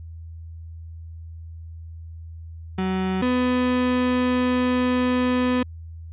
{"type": "tone pair in turn", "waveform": "35% pulse", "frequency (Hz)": [187.7, 250.5], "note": ["F#3", "B3"], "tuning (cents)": [25, 25], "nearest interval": "perfect fourth", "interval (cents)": 500, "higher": "second", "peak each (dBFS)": [-20, -17], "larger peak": "second", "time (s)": [[2.78, 3.22], [3.22, 5.63]], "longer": "second", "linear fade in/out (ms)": 5, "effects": ["added 82 Hz sine -35 dBFS peak until 6.12 s", "resampled to 8000 Hz"]}